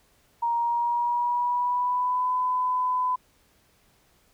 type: tone with pitch glide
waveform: sine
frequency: 938 to 1005.3 Hz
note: A#5 to B5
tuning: +11 to +30 cents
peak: -22 dBFS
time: 0.42-3.16 s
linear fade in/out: 10 ms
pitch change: +119 cents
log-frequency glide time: 0.55-2.31 s
effects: pink hiss -63 dBFS RMS until 4.33 s